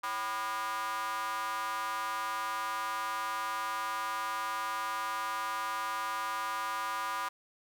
square tone with high-pass filter, 110 Hz, A2, in tune, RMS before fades -35 dBFS, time 0.03-7.29 s, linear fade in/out 10 ms, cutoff 1100 Hz, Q 5.4, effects none

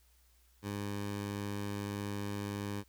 15% pulse tone, 101.6 Hz, G#2, 38 cents flat, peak -30 dBFS, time 0.62-2.84 s, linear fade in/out 50 ms, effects added 60 Hz sine -65 dBFS peak until 2.88 s + white hiss -70 dBFS RMS until 2.88 s

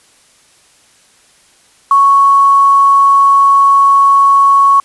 sine tone with quantisation, 1108.7 Hz, C#6, in tune, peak -4 dBFS, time 1.91-4.8 s, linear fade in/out 2 ms, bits 5, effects white hiss -48 dBFS RMS until 4.84 s + resampled to 24000 Hz

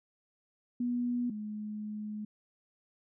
sine tone pair in turn, 243.3 / 211.6 Hz, B3 / G#3, -26 / +33 cents, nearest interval major second, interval 241 cents, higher first, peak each -29 / -36 dBFS, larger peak first, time 0.8-1.3 / 1.3-2.25 s, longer second, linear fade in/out 5 ms, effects none

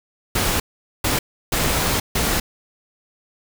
pink noise bursts at uneven times, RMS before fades -20 dBFS, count 4, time 0.35-0.6 / 1.04-1.19 / 1.52-2 / 2.15-2.4 s, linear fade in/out 5 ms, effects none

